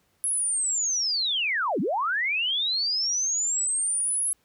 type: linear two-way sweep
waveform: sine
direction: down then up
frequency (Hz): 10860 to 162.4 to 10860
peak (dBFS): -23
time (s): 0.24-4.33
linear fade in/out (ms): 0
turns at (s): 1.8
effects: pink hiss -68 dBFS RMS until 4.44 s + high-pass 60 Hz 12 dB/octave